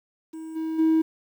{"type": "tone with level steps", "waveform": "triangle", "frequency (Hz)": 320, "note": "D#4", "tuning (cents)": 49, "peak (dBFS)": [-32, -24, -14], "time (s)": [0.33, 1.02], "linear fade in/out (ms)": 10, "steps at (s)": [0.55, 0.78], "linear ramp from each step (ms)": 20, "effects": ["tanh soft clip ceiling -12 dBFS", "9-bit"]}